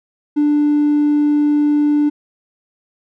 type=tone; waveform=triangle; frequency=295 Hz; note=D4; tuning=8 cents sharp; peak=-8 dBFS; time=0.36-2.1 s; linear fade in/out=20 ms; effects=tanh soft clip ceiling -7 dBFS